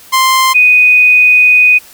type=tone pair in turn; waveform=sawtooth / sine; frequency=1046.5 / 2489 Hz; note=C6 / D#7; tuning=0 / 0 cents; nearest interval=octave + minor third; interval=1500 cents; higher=second; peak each=-3 dBFS; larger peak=neither; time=0.12-0.54 / 0.54-1.79 s; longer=second; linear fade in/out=20 ms; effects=white hiss -38 dBFS RMS until 1.93 s